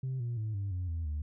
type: tone with pitch steps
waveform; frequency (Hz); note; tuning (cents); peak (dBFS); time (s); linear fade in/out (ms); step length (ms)
sine; 130.81 / 119.26 / 108.73 / 99.14 / 90.38 / 82.41 / 75.13; C3 / A#2 / A2 / G2 / F#2 / E2 / D2; 0 / +40 / -20 / +20 / -40 / 0 / +40; -30; 0.03-1.22; 5; 170
effects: tanh soft clip ceiling -30 dBFS